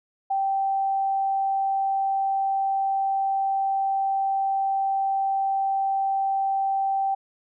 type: tone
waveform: sine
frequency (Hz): 780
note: G5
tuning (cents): -9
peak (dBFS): -21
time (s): 0.3-7.15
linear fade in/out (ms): 10
effects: none